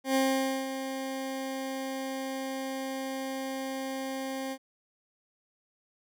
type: tone with ADSR envelope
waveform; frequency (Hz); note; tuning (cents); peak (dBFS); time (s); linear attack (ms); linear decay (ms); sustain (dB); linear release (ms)
20% pulse; 266.2; C4; +30; -18; 0.04-4.58; 110; 510; -10; 61
effects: none